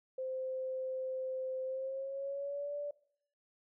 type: tone with pitch glide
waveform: sine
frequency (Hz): 520 to 580.3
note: C5 to D5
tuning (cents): -11 to -21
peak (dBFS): -36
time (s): 0.18-2.91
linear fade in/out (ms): 5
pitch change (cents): +190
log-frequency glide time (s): 1.64-2.76
effects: noise-tail reverb RT60 0.6 s tail -19 dB re dry